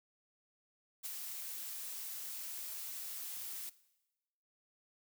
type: noise with ADSR envelope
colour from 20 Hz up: blue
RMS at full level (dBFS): -39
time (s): 1.03-3.7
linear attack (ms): 30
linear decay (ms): 9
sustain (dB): -5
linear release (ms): 12
effects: noise-tail reverb RT60 1.0 s tail -19 dB re dry